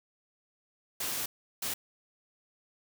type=noise bursts at uneven times; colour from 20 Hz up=white; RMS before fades=-34 dBFS; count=2; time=1-1.26 / 1.62-1.74 s; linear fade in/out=5 ms; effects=none